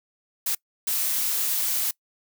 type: noise bursts at uneven times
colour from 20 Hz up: blue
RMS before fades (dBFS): -25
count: 2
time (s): 0.46-0.55 / 0.87-1.91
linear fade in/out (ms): 5
effects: noise-tail reverb RT60 0.1 s tail -24 dB re dry